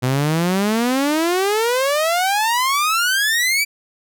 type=exponential sweep; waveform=sawtooth; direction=up; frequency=123.47 to 2351 Hz; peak=-12 dBFS; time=0.02-3.65 s; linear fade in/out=20 ms; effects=none